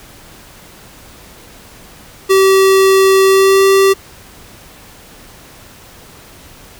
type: tone with pitch glide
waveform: square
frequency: 384.9 to 388.9 Hz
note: G4 to G4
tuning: -32 to -14 cents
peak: -7 dBFS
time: 2.29-3.94 s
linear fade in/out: 20 ms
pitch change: +18 cents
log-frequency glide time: 3.23-3.64 s
effects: pink hiss -39 dBFS RMS until 6.79 s